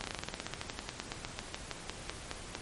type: slowing click train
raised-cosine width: 0.2 ms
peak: -18 dBFS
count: 26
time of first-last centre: 0.01-2.551 s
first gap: 30 ms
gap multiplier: 1.09
effects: pink hiss -46 dBFS RMS until 2.61 s + MP3 48 kbps